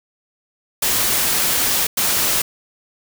white noise bursts at uneven times, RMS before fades -18 dBFS, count 2, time 0.82-1.87 / 1.97-2.42 s, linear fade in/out 5 ms, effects none

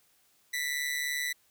sawtooth tone with amplitude modulation, 1975.5 Hz, B6, in tune, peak -24 dBFS, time 0.53-1.33 s, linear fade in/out 10 ms, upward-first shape sine, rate 143 Hz, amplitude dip 60%, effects white hiss -67 dBFS RMS until 1.5 s

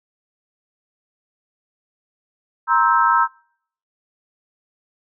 sine chord, C dominant seventh, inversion third, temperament just, 941.9 / 1046.5 / 1308.1 / 1569.8 Hz, Bb5 / C6 / E6 / G6, +18 / 0 / -14 / +2 cents, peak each -17 / -20 / -16 / -22 dBFS, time 2.67-3.28 s, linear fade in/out 50 ms, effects noise-tail reverb RT60 0.6 s tail -26 dB re dry

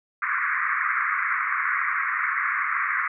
pink band-pass noise, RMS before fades -25 dBFS, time 0.22-3.08 s, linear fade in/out 5 ms, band 1100 to 2200 Hz, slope 96 dB/octave, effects none

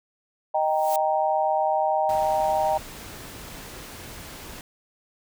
sine chord, Eb major, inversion none, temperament equal, 622.3 / 784 / 932.3 Hz, Eb5 / G5 / Bb5, 0 / 0 / 0 cents, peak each -24 / -23 / -27 dBFS, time 0.54-2.78 s, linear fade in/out 10 ms
blue noise with exponential growth, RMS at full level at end -30 dBFS, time 0.61-0.96 s, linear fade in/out 2 ms, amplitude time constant 76 ms
pink noise, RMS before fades -40 dBFS, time 2.09-4.61 s, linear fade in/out 2 ms
effects none

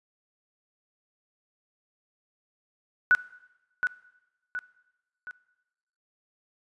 sine tone with echo, 1480 Hz, F#6, in tune, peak -15 dBFS, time 3.11-3.15 s, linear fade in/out 0 ms, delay 720 ms, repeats 3, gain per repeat -7 dB, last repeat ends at 5.31 s, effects noise-tail reverb RT60 1.0 s tail -20 dB re dry + resampled to 24000 Hz

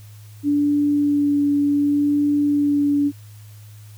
sine tone with vibrato, 289 Hz, D4, 28 cents flat, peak -15 dBFS, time 0.43-3.12 s, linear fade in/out 50 ms, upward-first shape sine, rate 0.67 Hz, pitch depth 11 cents each way, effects added 105 Hz sine -39 dBFS peak until 3.97 s + white hiss -52 dBFS RMS until 3.97 s

